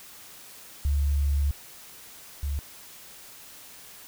sine tone pair in turn, 71.2 / 71.2 Hz, C#2 / C#2, +47 / +47 cents, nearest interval unison, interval 0 cents, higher neither, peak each -21 / -26 dBFS, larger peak first, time 0.85-1.51 / 2.43-2.59 s, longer first, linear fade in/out 0 ms, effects white hiss -47 dBFS RMS until 4.07 s

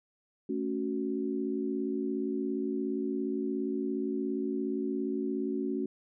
sine chord, F# minor, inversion first, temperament equal, 220 / 277.2 / 370 Hz, A3 / C#4 / F#4, 0 / 0 / 0 cents, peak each -35 / -33 / -34 dBFS, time 0.49-5.86 s, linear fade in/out 5 ms, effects none

